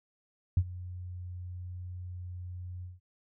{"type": "tone with ADSR envelope", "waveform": "sine", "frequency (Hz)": 89.9, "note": "F#2", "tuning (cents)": -49, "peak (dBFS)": -18, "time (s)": [0.57, 3], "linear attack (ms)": 3, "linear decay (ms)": 57, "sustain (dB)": -20, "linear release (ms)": 170, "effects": ["tanh soft clip ceiling -15 dBFS"]}